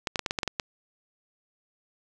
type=clicks; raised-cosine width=0.2 ms; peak=-10 dBFS; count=9; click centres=0.072 / 0.158 / 0.193 / 0.262 / 0.309 / 0.388 / 0.432 / 0.477 / 0.598 s; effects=none